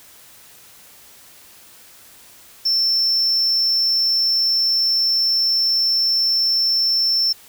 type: tone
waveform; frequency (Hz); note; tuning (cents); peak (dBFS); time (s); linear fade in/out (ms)
triangle; 5370; E8; +31; -14; 2.65-7.33; 10
effects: white hiss -46 dBFS RMS until 7.48 s